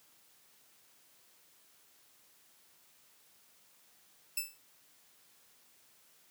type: tone with exponential decay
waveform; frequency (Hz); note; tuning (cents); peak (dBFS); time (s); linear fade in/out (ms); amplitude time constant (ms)
5% pulse; 2637; E7; 0; -20; 4.37-4.58; 5; 44
effects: white hiss -65 dBFS RMS until 6.3 s + high-pass 100 Hz 12 dB/octave